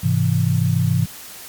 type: chord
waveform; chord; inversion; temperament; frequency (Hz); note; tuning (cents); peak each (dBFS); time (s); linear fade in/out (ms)
sine; Ab augmented; none; equal; 103.83 / 130.81 / 164.81; Ab2 / C3 / E3; 0 / 0 / 0; -19; 0.03-1.06; 10
effects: white hiss -37 dBFS RMS until 1.48 s + MP3 96 kbps